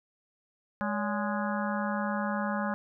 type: harmonic tone with a mistuned harmonic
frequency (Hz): 207.7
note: G#3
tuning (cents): 0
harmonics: 1 / 3 / 4 / 5 / 6 / 7 / 8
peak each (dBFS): -31 / -36 / -37 / -38 / -39 / -39 / -40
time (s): 0.81-2.74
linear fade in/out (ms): 0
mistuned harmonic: 3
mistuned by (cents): -150
effects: none